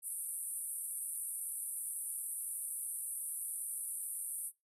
pink band-pass noise, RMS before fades -41 dBFS, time 0.02-4.52 s, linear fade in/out 50 ms, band 8800 to 12000 Hz, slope 96 dB/octave, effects noise-tail reverb RT60 0.2 s tail -21 dB re dry

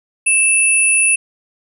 sine tone pair together, 2637 / 9802 Hz, E7 / D#9, 0 / -27 cents, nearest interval octave + major seventh, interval 2273 cents, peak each -13 dBFS, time 0.26-1.16 s, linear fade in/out 10 ms, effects none

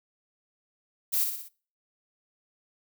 violet noise with echo, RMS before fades -26 dBFS, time 1.12-1.25 s, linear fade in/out 20 ms, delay 60 ms, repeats 4, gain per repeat -5 dB, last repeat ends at 1.49 s, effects noise-tail reverb RT60 0.4 s tail -22 dB re dry

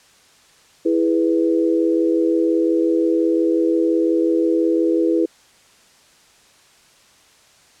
sine chord, E major, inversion none, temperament equal, 329.6 / 415.3 / 493.9 Hz, E4 / G#4 / B4, 0 / 0 / 0 cents, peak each -16 / -22 / -21 dBFS, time 0.85-5.26 s, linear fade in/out 10 ms, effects white hiss -52 dBFS RMS until 7.8 s + low-pass 8000 Hz 12 dB/octave

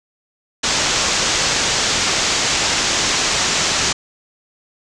white low-pass noise, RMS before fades -18 dBFS, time 0.63-3.93 s, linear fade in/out 10 ms, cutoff 7300 Hz, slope 48 dB/octave, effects none

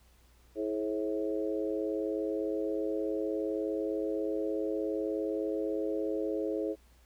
harmonic tone with a mistuned harmonic, 108 Hz, A2, 32 cents flat, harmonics 3 / 4 / 5 / 6, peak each -34 / -34 / -36 / -43 dBFS, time 0.55-6.76 s, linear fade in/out 50 ms, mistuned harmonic 4, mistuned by -35 cents, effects added 60 Hz sine -60 dBFS peak until 7.05 s + pink hiss -66 dBFS RMS until 7.05 s

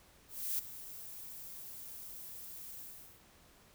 violet noise with ADSR envelope, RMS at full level -34 dBFS, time 0.28-3.23 s, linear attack 310 ms, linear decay 6 ms, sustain -14 dB, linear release 420 ms, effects pink hiss -63 dBFS RMS until 3.74 s

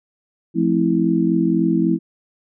sine chord, F major seventh, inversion none, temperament just, 174.61 / 218.3 / 261.9 / 327.4 Hz, F3 / A3 / C4 / E4, 0 / -13 / +2 / -12 cents, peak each -20 / -21 / -22 / -18 dBFS, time 0.54-1.99 s, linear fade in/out 50 ms, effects none

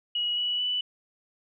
sine tone with pitch steps, 2909 / 2941 / 2974 Hz, F#7 / F#7 / F#7, -30 / -11 / +8 cents, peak -25 dBFS, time 0.15-0.81 s, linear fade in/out 5 ms, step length 220 ms, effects none

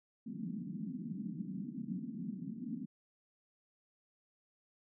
pink band-pass noise, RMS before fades -42 dBFS, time 0.26-2.86 s, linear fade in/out 10 ms, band 170 to 260 Hz, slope 48 dB/octave, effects none

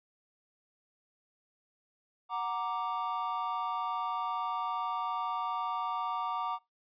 triangle chord, Gb augmented, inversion none, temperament equal, 740 / 932.3 / 1174.7 Hz, Gb5 / Bb5 / D6, 0 / 0 / 0 cents, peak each -36 / -34 / -33 dBFS, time 2.29-6.59 s, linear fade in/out 50 ms, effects noise-tail reverb RT60 0.2 s tail -22 dB re dry + resampled to 11025 Hz

